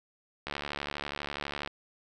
click train, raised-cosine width 0.3 ms, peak -18 dBFS, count 88, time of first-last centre 0.47-1.675 s, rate 72.2 Hz, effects none

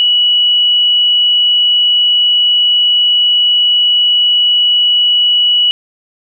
sine tone, 2936 Hz, F#7, 14 cents flat, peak -7 dBFS, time 0-5.71 s, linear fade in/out 0 ms, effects none

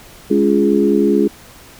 harmonic tone with a mistuned harmonic, 69.3 Hz, C#2, in tune, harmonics 3 / 4 / 5 / 6, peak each -16 / -16 / -16 / -16 dBFS, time 0.3-1.28 s, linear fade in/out 10 ms, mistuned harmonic 4, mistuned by +28 cents, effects pink hiss -41 dBFS RMS until 1.79 s

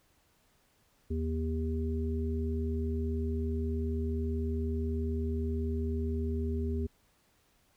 harmonic tone, 79.6 Hz, D#2, 40 cents sharp, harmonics 1 / 3 / 5, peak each -31 / -36 / -38 dBFS, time 1.1-6.87 s, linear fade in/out 10 ms, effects pink hiss -69 dBFS RMS until 7.76 s

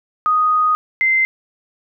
sine tone pair in turn, 1244.5 / 2076 Hz, D#6 / C7, 0 / -14 cents, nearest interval major sixth, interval 886 cents, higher second, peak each -12 dBFS, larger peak neither, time 0.26-0.75 / 1.01-1.25 s, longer first, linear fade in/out 0 ms, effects none

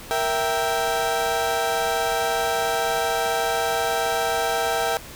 30% pulse chord, E diminished, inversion second, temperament equal, 466.2 / 659.3 / 784 Hz, Bb4 / E5 / G5, 0 / 0 / 0 cents, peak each -24 / -23 / -22 dBFS, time 0.11-4.97 s, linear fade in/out 0 ms, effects pink hiss -40 dBFS RMS until 5.15 s

